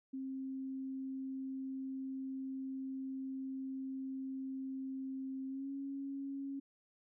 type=tone with pitch glide; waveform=sine; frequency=265.7 to 275.4 Hz; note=C4 to C#4; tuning=+27 to -11 cents; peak=-39 dBFS; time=0.13-6.6 s; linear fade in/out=10 ms; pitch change=+62 cents; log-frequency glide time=5.48-5.7 s; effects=none